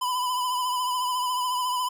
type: tone with vibrato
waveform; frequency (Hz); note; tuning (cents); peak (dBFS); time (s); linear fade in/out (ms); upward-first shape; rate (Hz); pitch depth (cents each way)
square; 1001; B5; +23; -25; 0.01-1.89; 10; triangle; 14; 46
effects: none